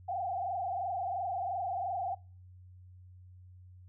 sine tone with frequency modulation, 740 Hz, F#5, in tune, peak -32 dBFS, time 0.08-2.15 s, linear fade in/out 10 ms, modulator 22.9 Hz, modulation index 2.3, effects noise-tail reverb RT60 0.4 s tail -25 dB re dry + added 91 Hz sine -51 dBFS peak until 3.88 s

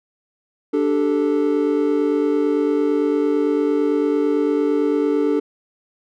triangle chord, D suspended fourth, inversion none, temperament just, 293.7 / 391.6 / 440.5 Hz, D4 / G4 / A4, 0 / -2 / +2 cents, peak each -17 / -21 / -18 dBFS, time 0.73-5.4 s, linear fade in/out 10 ms, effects none

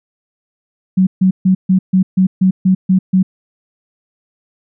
sine tone bursts, 187.2 Hz, F#3, 20 cents sharp, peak -7 dBFS, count 10, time 0.97-3.23 s, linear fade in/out 10 ms, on 100 ms, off 140 ms, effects none

